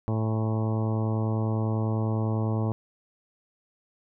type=harmonic tone with a mistuned harmonic; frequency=110 Hz; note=A2; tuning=in tune; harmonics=1 / 2 / 3 / 4 / 5 / 6 / 7 / 8 / 9 / 10; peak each=-25 / -31 / -35 / -37 / -39 / -41 / -42 / -43 / -44 / -45 dBFS; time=0.08-2.72 s; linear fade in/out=0 ms; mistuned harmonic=7; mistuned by=+48 cents; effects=none